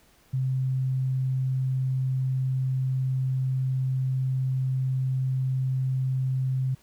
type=tone; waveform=sine; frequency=130.81 Hz; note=C3; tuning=in tune; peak=-23 dBFS; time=0.33-6.75 s; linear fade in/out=10 ms; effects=pink hiss -60 dBFS RMS until 6.82 s